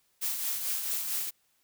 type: noise with tremolo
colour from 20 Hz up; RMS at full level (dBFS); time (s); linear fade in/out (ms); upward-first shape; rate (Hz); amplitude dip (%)
blue; -30; 0.21-1.31; 20; triangle; 4.5; 50
effects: white hiss -71 dBFS RMS until 1.63 s